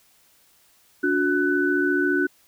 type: tone cluster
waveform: sine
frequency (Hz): 288.1 / 362.5 / 1496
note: D4 / F#4 / F#6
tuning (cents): -33 / -35 / +19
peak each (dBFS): -23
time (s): 1.03-2.27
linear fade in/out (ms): 10
effects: white hiss -59 dBFS RMS until 2.47 s